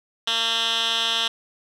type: tone with band-pass filter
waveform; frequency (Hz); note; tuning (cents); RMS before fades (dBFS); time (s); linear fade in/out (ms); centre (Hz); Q
10% pulse; 228.1; A#3; -37; -23; 0.27-1.28; 5; 3300; 3
effects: none